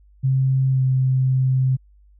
sine tone with pitch glide, 132.6 to 130.55 Hz, C3 to C3, +23 to -3 cents, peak -15 dBFS, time 0.23-1.77 s, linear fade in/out 20 ms, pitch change -26 cents, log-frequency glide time 0.7-0.82 s, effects added 50 Hz sine -49 dBFS peak until 2.19 s

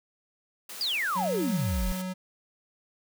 white high-pass noise, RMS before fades -41 dBFS, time 0.69-2.02 s, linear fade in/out 5 ms, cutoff 210 Hz, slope 12 dB/octave
sine exponential sweep, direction down, 4978 to 34.86 Hz, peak -26 dBFS, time 0.81-1.92 s, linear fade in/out 0 ms
square tone, 185 Hz, F#3, in tune, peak -32 dBFS, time 1.15-2.14 s, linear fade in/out 20 ms
effects none

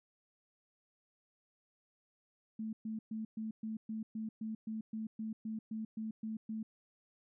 sine tone bursts, 219.6 Hz, A3, 3 cents flat, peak -37 dBFS, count 16, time 2.59-6.63 s, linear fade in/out 5 ms, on 140 ms, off 120 ms, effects none

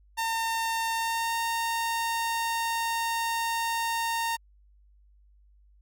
sawtooth tone with pitch glide, 909 to 919.6 Hz, A#5 to A#5, -44 to -24 cents, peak -23 dBFS, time 0.17-4.37 s, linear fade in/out 20 ms, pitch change +20 cents, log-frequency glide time 0.94-1.36 s, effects added 50 Hz sine -56 dBFS peak until 5.81 s

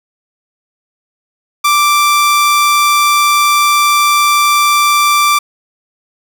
sawtooth tone, 1174.7 Hz, D6, in tune, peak -4 dBFS, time 1.64-5.39 s, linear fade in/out 10 ms, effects none

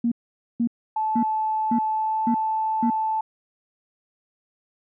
sine tone bursts, 235.3 Hz, A#3, 16 cents sharp, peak -18 dBFS, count 6, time 0.04-2.902 s, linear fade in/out 5 ms, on 77 ms, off 480 ms
sine tone with pitch glide, 870 to 876.6 Hz, A5 to A5, -20 to -7 cents, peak -21 dBFS, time 0.96-3.21 s, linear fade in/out 5 ms, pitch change +13 cents, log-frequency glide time 1.9-2.26 s
effects tanh soft clip ceiling -10 dBFS

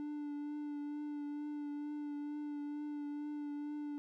triangle tone with vibrato, 293.7 Hz, D4, in tune, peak -37 dBFS, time 0-3.98 s, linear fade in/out 0 ms, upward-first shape triangle, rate 2.2 Hz, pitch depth 22 cents each way, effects none

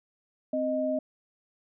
sine tone pair together, 261.1 / 621 Hz, C4 / D#5, -3 / -3 cents, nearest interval octave + minor third, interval 1500 cents, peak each -30 / -27 dBFS, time 0.53-0.99 s, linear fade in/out 5 ms, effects none

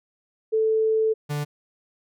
sine / 45% pulse tone pair in turn, 440 / 146.83 Hz, A4 / D3, 0 / 0 cents, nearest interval octave + perfect fifth, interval 1900 cents, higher first, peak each -18 / -25 dBFS, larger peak first, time 0.52-1.14 / 1.29-1.45 s, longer first, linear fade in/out 20 ms, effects none

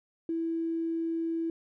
triangle tone with tanh clipping, 329.6 Hz, E4, in tune, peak -28 dBFS, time 0.29-1.5 s, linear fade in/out 2 ms, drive 3 dB, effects none

